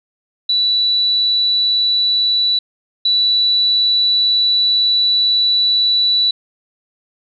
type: tone pair in turn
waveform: sine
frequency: 3951 / 3951 Hz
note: B7 / B7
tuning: 0 / 0 cents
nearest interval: unison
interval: 0 cents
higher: neither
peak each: -12 / -11 dBFS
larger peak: second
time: 0.49-2.59 / 3.05-6.31 s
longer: second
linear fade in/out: 5 ms
effects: none